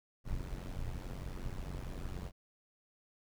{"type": "noise with amplitude modulation", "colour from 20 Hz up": "brown", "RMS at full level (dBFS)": -37, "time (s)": [0.24, 2.32], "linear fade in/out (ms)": 50, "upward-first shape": "sine", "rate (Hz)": 91, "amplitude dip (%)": 80, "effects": []}